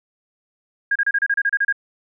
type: tone bursts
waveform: sine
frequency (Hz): 1628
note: G#6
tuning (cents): -35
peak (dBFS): -15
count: 11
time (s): 0.91-1.726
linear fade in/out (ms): 5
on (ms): 46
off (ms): 31
effects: none

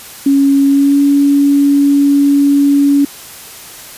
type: tone with pitch glide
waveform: sine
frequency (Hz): 277.2 to 282.7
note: C#4 to C#4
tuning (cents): 0 to +34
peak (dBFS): -6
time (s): 0.26-3.05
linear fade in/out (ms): 5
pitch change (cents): +34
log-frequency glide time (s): 0.67-1
effects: white hiss -32 dBFS RMS until 3.97 s + resampled to 32000 Hz

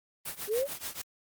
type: noise with tremolo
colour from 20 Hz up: white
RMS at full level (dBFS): -35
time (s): 0.25-1.02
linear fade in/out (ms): 10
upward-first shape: triangle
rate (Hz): 6.9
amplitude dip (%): 95
type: linear sweep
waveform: sine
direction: up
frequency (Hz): 392 to 585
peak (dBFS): -26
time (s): 0.47-0.68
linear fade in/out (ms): 50
effects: Opus 24 kbps

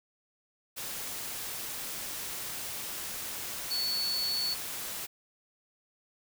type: tone in noise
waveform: sine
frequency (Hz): 4435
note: C#8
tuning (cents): 0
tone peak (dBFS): -29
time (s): 3.7-4.55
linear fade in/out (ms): 20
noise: white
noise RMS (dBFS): -38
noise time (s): 0.76-5.07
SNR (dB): +6
effects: none

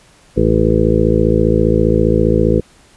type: harmonic tone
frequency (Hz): 55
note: A1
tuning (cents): 0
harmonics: 1 / 2 / 3 / 4 / 6 / 7 / 8 / 9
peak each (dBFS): -18 / -18 / -18 / -18 / -18 / -18 / -18 / -18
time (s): 0.36-2.61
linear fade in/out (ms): 20
effects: pink hiss -48 dBFS RMS until 2.96 s + resampled to 24000 Hz

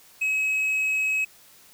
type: tone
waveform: triangle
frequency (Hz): 2558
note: D#7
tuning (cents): +47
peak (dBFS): -20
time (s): 0.21-1.25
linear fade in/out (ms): 10
effects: white hiss -53 dBFS RMS until 1.73 s

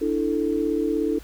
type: chord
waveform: sine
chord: D suspended second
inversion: none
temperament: just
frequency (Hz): 293.7 / 330.4 / 440.5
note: D4 / E4 / A4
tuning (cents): 0 / +4 / +2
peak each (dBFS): -25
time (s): 0.01-1.19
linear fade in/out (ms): 10
effects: added 52 Hz sine -43 dBFS peak until 1.23 s + pink hiss -49 dBFS RMS until 1.23 s

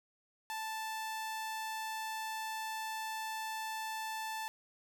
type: tone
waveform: sawtooth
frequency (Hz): 880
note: A5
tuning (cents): 0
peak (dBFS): -34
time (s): 0.5-4.48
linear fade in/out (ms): 0
effects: none

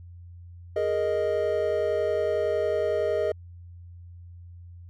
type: chord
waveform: triangle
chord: Ab suspended second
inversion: none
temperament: equal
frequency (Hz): 415.3 / 466.2 / 622.3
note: Ab4 / Bb4 / Eb5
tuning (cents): 0 / 0 / 0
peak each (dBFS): -26 / -27 / -24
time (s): 0.76-3.32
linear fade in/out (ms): 5
effects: added 87 Hz sine -42 dBFS peak until 4.89 s

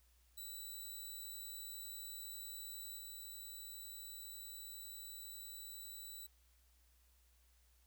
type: tone with level steps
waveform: 5% pulse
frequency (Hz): 3951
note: B7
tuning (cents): 0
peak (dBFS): -39 / -41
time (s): 0.37-6.27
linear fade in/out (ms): 10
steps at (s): 2.97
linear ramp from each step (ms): 20
effects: added 60 Hz sine -69 dBFS peak until 7.86 s + white hiss -75 dBFS RMS until 7.86 s

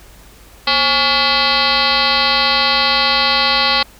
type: tone with frequency modulation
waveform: sine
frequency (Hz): 2600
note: E7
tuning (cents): -24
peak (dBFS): -11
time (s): 0.67-3.83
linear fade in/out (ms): 5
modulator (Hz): 295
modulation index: 6.7
effects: added 50 Hz sine -44 dBFS peak until 3.99 s + pink hiss -44 dBFS RMS until 3.99 s

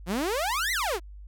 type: exponential two-way sweep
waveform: sawtooth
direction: up then down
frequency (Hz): 162.9 to 2110 to 310.8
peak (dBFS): -22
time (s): 0.06-1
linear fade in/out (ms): 50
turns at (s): 0.72
effects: added 50 Hz sine -41 dBFS peak until 1.27 s

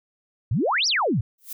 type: exponential two-way sweep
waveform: sine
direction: up then down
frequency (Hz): 92.5 to 5990 to 92.5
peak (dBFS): -19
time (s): 0.51-1.21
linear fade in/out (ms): 5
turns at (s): 0.87
type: noise with exponential growth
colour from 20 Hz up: violet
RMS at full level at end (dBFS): -29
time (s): 1.38-1.53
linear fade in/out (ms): 5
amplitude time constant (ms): 32
effects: none

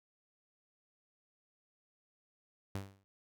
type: tone with exponential decay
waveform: sawtooth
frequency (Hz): 98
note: G2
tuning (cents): 0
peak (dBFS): -31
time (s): 2.75-3.04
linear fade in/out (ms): 0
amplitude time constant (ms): 61
effects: none

